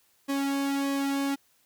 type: tone with flanger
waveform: sawtooth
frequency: 277.2 Hz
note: C#4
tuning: in tune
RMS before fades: -28 dBFS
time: 0.28-1.36 s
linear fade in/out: 20 ms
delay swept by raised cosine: 1.4 to 2.1 ms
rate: 1.6 Hz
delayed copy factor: -0.8
effects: white hiss -66 dBFS RMS until 1.65 s